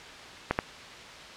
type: clicks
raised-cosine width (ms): 0.5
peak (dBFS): -9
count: 2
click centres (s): 0.51 / 0.589
effects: white hiss -44 dBFS RMS until 1.36 s + low-pass 4000 Hz 12 dB/octave